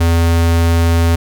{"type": "tone", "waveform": "square", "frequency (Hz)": 83.8, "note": "E2", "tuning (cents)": 29, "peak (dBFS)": -10, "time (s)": [0, 1.16], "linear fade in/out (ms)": 10, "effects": []}